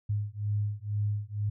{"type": "beating tone pair", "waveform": "sine", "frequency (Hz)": [102.9, 105], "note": ["G#2", "G#2"], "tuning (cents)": [-16, 19], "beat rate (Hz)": 2.1, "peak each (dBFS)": -31, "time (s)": [0.09, 1.5], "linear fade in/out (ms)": 10, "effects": []}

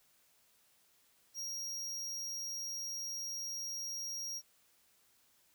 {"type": "tone", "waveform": "45% pulse", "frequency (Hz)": 5630, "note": "F8", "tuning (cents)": 13, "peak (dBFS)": -39, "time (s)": [1.34, 4.42], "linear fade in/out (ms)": 50, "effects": ["white hiss -70 dBFS RMS until 5.54 s"]}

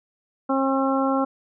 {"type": "harmonic tone", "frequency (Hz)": 269, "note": "C4", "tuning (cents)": 48, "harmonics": [1, 2, 3, 4, 5], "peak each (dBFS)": [-22, -25, -27, -28, -29], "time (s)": [0.49, 1.25], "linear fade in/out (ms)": 10, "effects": []}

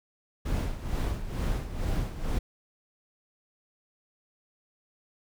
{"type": "noise with tremolo", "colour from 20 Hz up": "brown", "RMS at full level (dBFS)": -27, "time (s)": [0.45, 2.39], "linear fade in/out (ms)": 10, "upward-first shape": "sine", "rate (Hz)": 2.2, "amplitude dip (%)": 70, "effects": []}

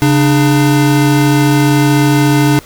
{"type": "tone pair together", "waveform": "square", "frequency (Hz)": [138.59, 297.7], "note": ["C#3", "D4"], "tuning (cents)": [0, 24], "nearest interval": "octave + minor second", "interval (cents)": 1324, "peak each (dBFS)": -11, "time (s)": [0.02, 2.59], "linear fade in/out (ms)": 0, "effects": ["pink hiss -37 dBFS RMS until 2.65 s"]}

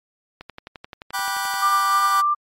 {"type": "click train", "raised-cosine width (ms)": 0.3, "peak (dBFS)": -20, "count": 14, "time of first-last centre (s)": [0.41, 1.54], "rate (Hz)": 11.5}
{"type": "chord", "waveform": "sawtooth", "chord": "G major seventh", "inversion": "none", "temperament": "just", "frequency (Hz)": [784, 980, 1176, 1470], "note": ["G5", "B5", "D6", "F#6"], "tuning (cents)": [0, -14, 2, -12], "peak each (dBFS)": -24, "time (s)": [1.13, 2.22], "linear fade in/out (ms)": 20}
{"type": "tone with vibrato", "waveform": "sine", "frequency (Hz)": 1183, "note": "D6", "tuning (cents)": 12, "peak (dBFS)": -16, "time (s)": [1.61, 2.35], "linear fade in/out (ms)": 20, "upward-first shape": "sine", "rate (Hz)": 3, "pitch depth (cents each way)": 8}
{"effects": ["MP3 64 kbps"]}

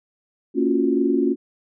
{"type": "chord", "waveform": "sine", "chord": "Gb major seventh", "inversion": "first", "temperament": "just", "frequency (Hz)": [231.2, 277.5, 346.9, 370], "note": ["Bb3", "Db4", "F4", "Gb4"], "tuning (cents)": [-14, 2, -12, 0], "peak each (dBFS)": [-24, -20, -22, -24], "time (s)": [0.54, 1.36], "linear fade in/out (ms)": 50, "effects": []}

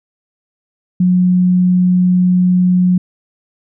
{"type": "tone", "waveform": "sine", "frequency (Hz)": 181.1, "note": "F#3", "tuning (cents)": -37, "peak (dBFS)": -8, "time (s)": [1, 2.98], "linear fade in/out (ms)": 5, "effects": []}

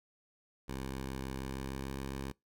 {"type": "tone with pitch glide", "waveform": "10% pulse", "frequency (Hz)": [66.3, 67.46], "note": ["C2", "C#2"], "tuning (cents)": [23, -46], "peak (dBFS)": -30, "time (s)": [0.68, 2.32], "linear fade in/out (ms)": 10, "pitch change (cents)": 31, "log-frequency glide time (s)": [1.35, 1.95], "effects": ["noise-tail reverb RT60 0.2 s tail -25 dB re dry"]}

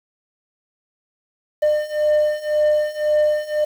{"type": "beating tone pair", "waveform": "triangle", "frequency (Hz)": [602, 603.9], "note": ["D5", "D5"], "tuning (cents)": [43, 48], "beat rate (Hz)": 1.9, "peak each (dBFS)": [-18, -16], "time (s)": [1.62, 3.65], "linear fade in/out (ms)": 10, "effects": ["7-bit"]}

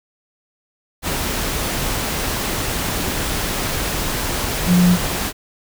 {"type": "tone in noise", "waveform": "sine", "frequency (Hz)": 178.2, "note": "F3", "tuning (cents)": 35, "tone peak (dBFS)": -10, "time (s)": [4.66, 4.98], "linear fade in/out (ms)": 50, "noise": "pink", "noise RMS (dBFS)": -22, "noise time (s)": [1.02, 5.33], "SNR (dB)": 9, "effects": []}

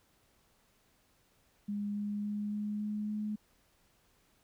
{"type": "tone with pitch steps", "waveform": "sine", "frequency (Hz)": [204.9, 206.2, 207.5, 208.8, 210.2, 211.5], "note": ["G#3", "G#3", "G#3", "G#3", "G#3", "G#3"], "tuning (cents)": [-23, -12, -1, 10, 21, 32], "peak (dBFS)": -33, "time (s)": [1.68, 3.36], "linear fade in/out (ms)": 10, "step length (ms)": 280, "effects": ["pink hiss -70 dBFS RMS until 4.43 s"]}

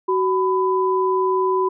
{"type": "tone pair together", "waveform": "sine", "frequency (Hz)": [375.3, 1000], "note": ["F#4", "B5"], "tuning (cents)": [25, 21], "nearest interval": "octave + perfect fourth", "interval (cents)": 1696, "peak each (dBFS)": [-18, -20], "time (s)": [0.08, 1.69], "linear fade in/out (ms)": 10, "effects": []}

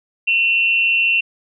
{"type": "tone with amplitude modulation", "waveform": "sine", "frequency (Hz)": 2719, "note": "F7", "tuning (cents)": -47, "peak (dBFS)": -10, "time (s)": [0.27, 1.21], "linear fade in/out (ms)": 10, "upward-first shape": "sine", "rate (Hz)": 214, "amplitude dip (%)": 65, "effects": []}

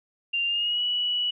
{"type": "tone with pitch glide", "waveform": "sine", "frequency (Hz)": [2786, 2941], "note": ["F7", "F#7"], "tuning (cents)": [-5, -11], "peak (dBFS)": -23, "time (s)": [0.33, 1.31], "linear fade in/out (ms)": 10, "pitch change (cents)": 94, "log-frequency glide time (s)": [0.46, 0.83], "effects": []}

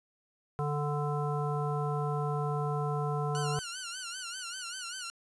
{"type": "harmonic tone", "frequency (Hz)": 146.83, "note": "D3", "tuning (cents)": 0, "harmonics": [1, 3, 5, 7, 9], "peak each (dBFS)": [-31, -36, -38, -39, -41], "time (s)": [0.59, 3.59], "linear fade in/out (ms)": 0}
{"type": "tone with vibrato", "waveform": "10% pulse", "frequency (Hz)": 1448, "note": "F#6", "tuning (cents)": -38, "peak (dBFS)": -29, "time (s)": [3.35, 5.1], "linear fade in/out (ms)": 0, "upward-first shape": "sine", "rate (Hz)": 5.1, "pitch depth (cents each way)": 110}
{"effects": ["resampled to 24000 Hz", "10-bit"]}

